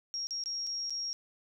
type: tone with dropouts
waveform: sine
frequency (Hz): 5588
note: F8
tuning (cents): 0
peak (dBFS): -33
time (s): 0.14-1.13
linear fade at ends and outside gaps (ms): 0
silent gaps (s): 0.27-0.308 / 0.438-0.459 / 0.667-0.671 / 0.897-0.905
effects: none